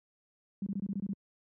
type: tone bursts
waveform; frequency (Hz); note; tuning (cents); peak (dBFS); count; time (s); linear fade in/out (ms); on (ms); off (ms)
sine; 197; G3; +9; -31; 8; 0.62-1.133; 2; 44; 23
effects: high-pass 100 Hz 12 dB/octave